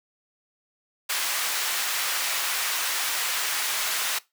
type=high-pass noise; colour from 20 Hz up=pink; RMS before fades=-27 dBFS; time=1.09-4.19 s; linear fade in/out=10 ms; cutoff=1300 Hz; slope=12 dB/octave; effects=noise-tail reverb RT60 0.2 s tail -20 dB re dry